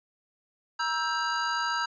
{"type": "chord", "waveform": "square", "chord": "E diminished", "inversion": "second", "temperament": "just", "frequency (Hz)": [949.3, 1318.5, 1582.2], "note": ["Bb5", "E6", "G6"], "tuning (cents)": [31, 0, 16], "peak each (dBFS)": -32, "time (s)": [0.79, 1.86], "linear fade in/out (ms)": 10, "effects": ["resampled to 16000 Hz"]}